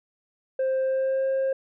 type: tone with pitch glide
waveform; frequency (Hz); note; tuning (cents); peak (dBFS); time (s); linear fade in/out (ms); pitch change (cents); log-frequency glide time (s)
sine; 526 to 534; C5 to C5; +9 to +35; -19; 0.59-1.53; 5; +26; 0.82-1.26
effects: tanh soft clip ceiling -21 dBFS